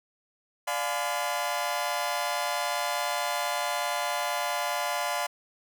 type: chord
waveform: sawtooth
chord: D diminished seventh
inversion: none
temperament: just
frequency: 587.3 / 704.8 / 845.8 / 1014.9 Hz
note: D5 / F5 / Ab5 / Cb6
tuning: 0 / +16 / +31 / +47 cents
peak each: -30 / -28 / -31 / -29 dBFS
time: 0.67-5.27 s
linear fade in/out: 10 ms
effects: none